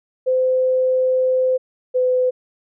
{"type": "tone pair in turn", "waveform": "sine", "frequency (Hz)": [514, 506.3], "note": ["C5", "B4"], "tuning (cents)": [-31, 43], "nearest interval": "unison", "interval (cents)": 26, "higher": "first", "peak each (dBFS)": -14, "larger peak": "neither", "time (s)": [[0.26, 1.58], [1.94, 2.31]], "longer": "first", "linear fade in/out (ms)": 20, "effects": []}